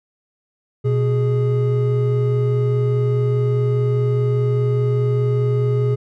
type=tone pair together; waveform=triangle; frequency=123.47 / 415.3 Hz; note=B2 / G#4; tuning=0 / 0 cents; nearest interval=octave + major sixth; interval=2100 cents; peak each=-14 / -19 dBFS; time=0.84-5.96 s; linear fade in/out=20 ms; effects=none